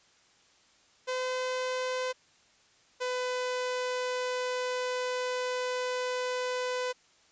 sawtooth tone pair in turn, 510 / 501.8 Hz, C5 / B4, -44 / +28 cents, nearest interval unison, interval 28 cents, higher first, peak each -26 / -26 dBFS, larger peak neither, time 1.07-2.13 / 3-6.93 s, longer second, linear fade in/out 20 ms, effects white hiss -63 dBFS RMS until 7.31 s + resampled to 16000 Hz

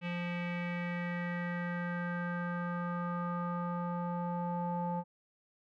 square tone with low-pass filter sweep, 174.61 Hz, F3, in tune, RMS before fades -36 dBFS, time 0.01-5.04 s, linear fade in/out 50 ms, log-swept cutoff 2600 to 840 Hz, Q 4.4, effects none

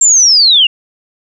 sine linear sweep, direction down, 7459 to 2741 Hz, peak -4 dBFS, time 0.01-0.67 s, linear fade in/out 5 ms, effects none

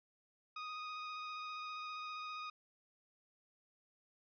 sawtooth tone with vibrato, 1244.5 Hz, D#6, in tune, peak -39 dBFS, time 0.56-2.5 s, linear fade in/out 5 ms, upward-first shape square, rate 15 Hz, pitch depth 11 cents each way, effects resampled to 11025 Hz

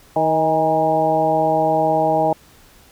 harmonic tone with a mistuned harmonic, 158 Hz, D#3, 27 cents sharp, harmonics 1 / 2 / 3 / 4 / 5 / 6, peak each -27 / -24 / -24 / -18 / -18 / -28 dBFS, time 0.16-2.33 s, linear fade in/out 2 ms, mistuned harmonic 5, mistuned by +48 cents, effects pink hiss -49 dBFS RMS until 2.91 s

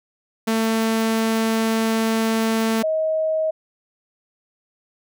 sawtooth / sine tone pair in turn, 223.6 / 632.4 Hz, A3 / D#5, +28 / +28 cents, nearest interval octave + tritone, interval 1800 cents, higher second, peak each -14 / -18 dBFS, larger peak first, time 0.47-2.83 / 2.83-3.51 s, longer first, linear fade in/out 10 ms, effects none

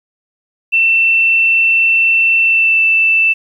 sine tone with pitch glide, 2684 to 2656 Hz, E7 to E7, +31 to +12 cents, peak -8 dBFS, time 0.72-3.34 s, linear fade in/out 20 ms, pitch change -19 cents, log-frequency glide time 2.43-2.81 s, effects 8-bit

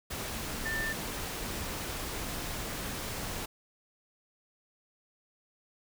sine tone in noise, 1787 Hz, A6, 26 cents sharp, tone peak -32 dBFS, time 0.65-0.93 s, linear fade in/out 10 ms, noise pink, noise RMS -37 dBFS, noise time 0.1-3.46 s, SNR +2 dB, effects none

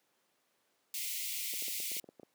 white high-pass noise, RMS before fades -38 dBFS, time 0.94-2 s, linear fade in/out 2 ms, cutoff 2000 Hz, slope 96 dB/octave
clicks, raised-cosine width 2 ms, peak -34 dBFS, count 10, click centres 1.537 / 1.623 / 1.682 / 1.801 / 1.917 / 1.967 / 2.042 / 2.089 / 2.197 / 2.232 s
effects pink hiss -75 dBFS RMS until 2.34 s + high-pass 300 Hz 12 dB/octave

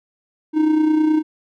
triangle tone with amplitude modulation, 310.2 Hz, D#4, 5 cents flat, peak -9 dBFS, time 0.53-1.23 s, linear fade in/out 50 ms, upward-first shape sine, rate 29.6 Hz, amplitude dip 50%, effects none

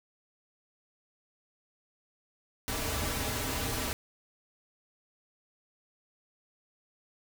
pink noise with comb filter, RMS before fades -33 dBFS, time 2.68-3.93 s, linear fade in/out 0 ms, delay 5.6 ms, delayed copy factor -0.7, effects none

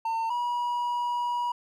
triangle tone pair in turn, 905 / 966 Hz, A5 / B5, +48 / -39 cents, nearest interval minor second, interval 113 cents, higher second, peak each -24 dBFS, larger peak neither, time 0.05-0.3 / 0.3-1.52 s, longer second, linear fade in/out 5 ms, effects none

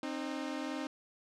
sawtooth tone pair together, 264.8 / 306.9 Hz, C4 / D#4, +21 / -24 cents, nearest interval minor third, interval 255 cents, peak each -35 / -35 dBFS, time 0.03-0.87 s, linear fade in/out 2 ms, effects low-pass 6000 Hz 12 dB/octave

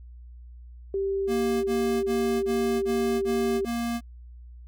sine tone, 391.4 Hz, G4, 3 cents flat, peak -24 dBFS, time 0.94-3.65 s, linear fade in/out 2 ms
square tone bursts, 234.7 Hz, A#3, 12 cents sharp, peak -27 dBFS, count 7, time 1.27-4.01 s, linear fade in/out 50 ms, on 370 ms, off 25 ms
effects added 60 Hz sine -42 dBFS peak until 4.67 s

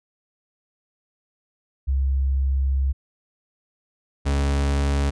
sine / 40% pulse tone pair in turn, 67.3 / 70.19 Hz, C2 / C#2, +49 / +22 cents, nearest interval minor second, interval 73 cents, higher second, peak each -18 dBFS, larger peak neither, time 1.87-2.93 / 4.25-5.11 s, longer first, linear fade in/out 20 ms, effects resampled to 22050 Hz

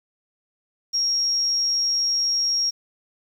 sine tone, 5588 Hz, F8, in tune, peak -19 dBFS, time 0.93-2.71 s, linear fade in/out 20 ms, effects 8-bit

